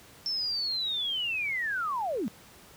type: linear sweep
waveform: sine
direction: down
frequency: 5400 to 185 Hz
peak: -28 dBFS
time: 0.26-2.28 s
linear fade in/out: 0 ms
effects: pink hiss -53 dBFS RMS until 2.76 s + high-pass 60 Hz 12 dB/octave